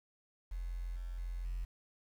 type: tone with level steps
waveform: sine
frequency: 43.63 Hz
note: F1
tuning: 1 cent flat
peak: -36 / -38 / -36 / -34 dBFS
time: 0.51-1.65 s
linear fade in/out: 10 ms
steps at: 0.96 / 1.18 / 1.45 s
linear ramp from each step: 2 ms
effects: tanh soft clip ceiling -33 dBFS + 10-bit